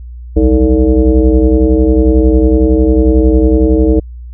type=tone with frequency modulation; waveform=sine; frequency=188 Hz; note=F#3; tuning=28 cents sharp; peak=-5 dBFS; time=0.36-4 s; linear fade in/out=10 ms; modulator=129 Hz; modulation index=2.2; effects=added 60 Hz sine -25 dBFS peak until 4.33 s